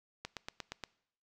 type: click train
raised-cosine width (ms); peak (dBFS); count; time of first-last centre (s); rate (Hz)
0.2; -22; 6; 0.25-0.838; 8.51
effects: noise-tail reverb RT60 0.7 s tail -22 dB re dry